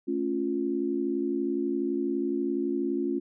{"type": "chord", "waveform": "sine", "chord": "A augmented", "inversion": "none", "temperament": "equal", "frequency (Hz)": [220, 277.2, 349.2], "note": ["A3", "C#4", "E#4"], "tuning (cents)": [0, 0, 0], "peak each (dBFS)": [-34, -29, -29], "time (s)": [0.07, 3.2], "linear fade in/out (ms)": 20, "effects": []}